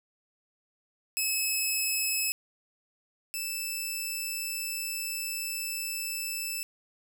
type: tone pair in turn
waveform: 10% pulse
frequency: 2584 / 2637 Hz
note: E7 / E7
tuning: -35 / 0 cents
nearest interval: unison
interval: 35 cents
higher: second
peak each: -18 / -23 dBFS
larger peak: first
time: 1.17-2.32 / 3.34-6.63 s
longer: second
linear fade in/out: 0 ms
effects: none